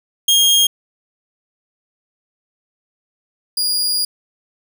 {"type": "tone pair in turn", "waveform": "sawtooth", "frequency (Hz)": [3241, 4856], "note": ["G#7", "D#8"], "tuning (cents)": [-43, -43], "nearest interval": "perfect fifth", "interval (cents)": 700, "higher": "second", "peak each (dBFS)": [-7, -13], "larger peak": "first", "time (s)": [[0.28, 0.67], [3.57, 4.05]], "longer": "second", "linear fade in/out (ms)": 5, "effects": []}